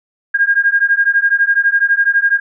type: beating tone pair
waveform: sine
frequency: 1614 / 1626 Hz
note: G#6 / G#6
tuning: -50 / -37 cents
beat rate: 12 Hz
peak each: -13 dBFS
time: 0.34-2.4 s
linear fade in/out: 10 ms
effects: none